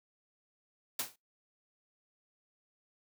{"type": "noise with exponential decay", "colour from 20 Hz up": "white", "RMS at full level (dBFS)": -30, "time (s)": [0.99, 1.16], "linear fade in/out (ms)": 5, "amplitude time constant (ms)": 36, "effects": ["noise-tail reverb RT60 0.2 s tail -24 dB re dry", "high-pass 80 Hz 12 dB/octave"]}